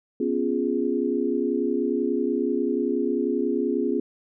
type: chord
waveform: sine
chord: C# dominant seventh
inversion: third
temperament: equal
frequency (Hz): 246.9 / 277.2 / 349.2 / 415.3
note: B3 / C#4 / E#4 / G#4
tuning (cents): 0 / 0 / 0 / 0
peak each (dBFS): -27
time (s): 0.2-4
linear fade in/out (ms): 5
effects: none